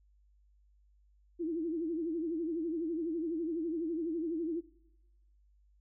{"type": "tone with vibrato", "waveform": "sine", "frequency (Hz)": 327.4, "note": "E4", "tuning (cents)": -12, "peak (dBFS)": -32, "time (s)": [1.39, 4.61], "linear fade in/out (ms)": 20, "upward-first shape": "sine", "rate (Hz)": 12, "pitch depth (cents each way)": 110, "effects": ["noise-tail reverb RT60 1.0 s tail -21 dB re dry", "added 50 Hz sine -63 dBFS peak until 5.8 s"]}